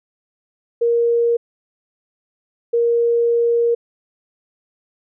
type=tone bursts at uneven times; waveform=sine; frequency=469.5 Hz; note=A#4; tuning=12 cents sharp; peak=-13 dBFS; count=2; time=0.81-1.37 / 2.73-3.75 s; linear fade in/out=10 ms; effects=none